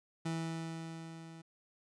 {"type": "tone with level ramp", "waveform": "30% pulse", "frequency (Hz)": 163.7, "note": "E3", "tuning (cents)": -12, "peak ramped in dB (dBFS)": [-31, -47], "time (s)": [0.25, 1.42], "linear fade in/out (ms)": 10, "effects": ["resampled to 22050 Hz"]}